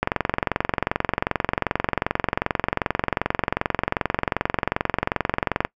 click train, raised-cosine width 0.5 ms, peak -4 dBFS, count 128, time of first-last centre 0.03-5.649 s, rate 22.6 Hz, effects noise-tail reverb RT60 0.1 s tail -24 dB re dry

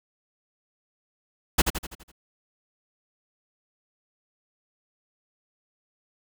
pink noise with echo, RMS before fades -17 dBFS, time 1.58-1.62 s, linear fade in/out 10 ms, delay 83 ms, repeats 6, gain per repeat -6 dB, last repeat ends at 2.118 s, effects none

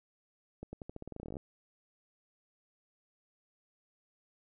accelerating click train, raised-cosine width 2 ms, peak -29 dBFS, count 18, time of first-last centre 0.63-1.368 s, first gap 100 ms, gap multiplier 0.88, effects none

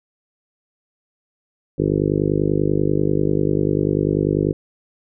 harmonic tone, 50.2 Hz, G1, 42 cents sharp, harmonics 1 / 2 / 3 / 4 / 5 / 6 / 7 / 8 / 9 / 10, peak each -32 / -27 / -22 / -28 / -29 / -23 / -23 / -24 / -26 / -31 dBFS, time 1.78-4.53 s, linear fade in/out 10 ms, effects none

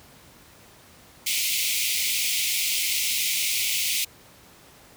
pink high-pass noise, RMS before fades -25 dBFS, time 1.26-4.05 s, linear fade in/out 10 ms, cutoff 2100 Hz, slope 96 dB/octave, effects pink hiss -51 dBFS RMS until 4.96 s + high-pass 60 Hz 12 dB/octave

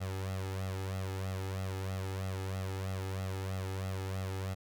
sawtooth tone with flanger, 95.2 Hz, F#2, 50 cents sharp, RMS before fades -37 dBFS, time 0-4.55 s, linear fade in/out 20 ms, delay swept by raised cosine 1.5 to 2.4 ms, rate 3.1 Hz, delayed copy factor +0.75, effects none

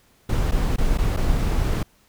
brown noise with dropouts, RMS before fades -20 dBFS, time 0.29-1.83 s, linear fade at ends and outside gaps 5 ms, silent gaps 0.513-0.519 / 0.762-0.782 / 0.976-0.984 / 1.165-1.17 s, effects pink hiss -59 dBFS RMS until 2.08 s

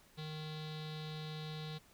square tone with low-pass filter, 154.7 Hz, D#3, 10 cents flat, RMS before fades -44 dBFS, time 0.17-1.79 s, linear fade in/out 20 ms, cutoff 3900 Hz, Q 6.2, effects pink hiss -65 dBFS RMS until 1.93 s

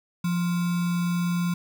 sine tone with sample-and-hold, 174.61 Hz, F3, in tune, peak -22 dBFS, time 0.24-1.54 s, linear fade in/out 5 ms, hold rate 1225 Hz, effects none

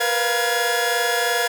sawtooth tone cluster, 475.3 / 498.1 / 700 / 1687 Hz, A#4 / B4 / F5 / G#6, +34 / +15 / +4 / +27 cents, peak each -21 / -24 / -20 / -19 dBFS, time 0-1.48 s, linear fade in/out 10 ms, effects none

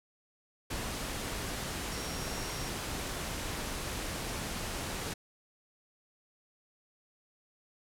sine tone in noise, 5588 Hz, F8, in tune, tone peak -46 dBFS, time 1.91-2.69 s, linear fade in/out 10 ms, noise pink, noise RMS -37 dBFS, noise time 0.7-5.14 s, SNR -12 dB, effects low-pass 12000 Hz 12 dB/octave

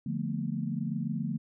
sine chord, B half-diminished seventh, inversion first, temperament equal with one note detuned, 146.83 / 174.61 / 220 / 240.9 Hz, D3 / F3 / A3 / B3, 0 / 0 / 0 / -43 cents, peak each -35 / -35 / -34 / -38 dBFS, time 0.06-1.38 s, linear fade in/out 5 ms, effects none

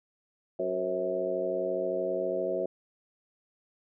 harmonic tone with a mistuned harmonic, 92.5 Hz, F#2, in tune, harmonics 2 / 3 / 4 / 5 / 6 / 7, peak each -43 / -43 / -33 / -37 / -32 / -33 dBFS, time 0.59-2.66 s, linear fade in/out 5 ms, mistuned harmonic 6, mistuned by -57 cents, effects none

